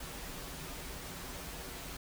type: noise with comb filter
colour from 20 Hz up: pink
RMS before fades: -44 dBFS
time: 0-1.97 s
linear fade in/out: 5 ms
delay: 9.4 ms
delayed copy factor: -0.6
effects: none